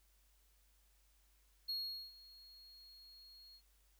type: tone with ADSR envelope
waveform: triangle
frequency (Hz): 4300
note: C8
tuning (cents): +47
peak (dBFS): -36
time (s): 1.68-3.62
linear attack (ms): 15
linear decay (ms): 420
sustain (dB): -20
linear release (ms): 69
effects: added 50 Hz sine -70 dBFS peak until 3.99 s + white hiss -75 dBFS RMS until 3.99 s